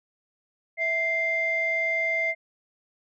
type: tone pair together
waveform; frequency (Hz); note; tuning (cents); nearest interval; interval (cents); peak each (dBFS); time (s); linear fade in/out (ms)
sine; 655.8 / 2093; E5 / C7; -9 / 0; octave + minor sixth; 2009; -29 / -23; 0.77-2.35; 50
effects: tanh soft clip ceiling -16 dBFS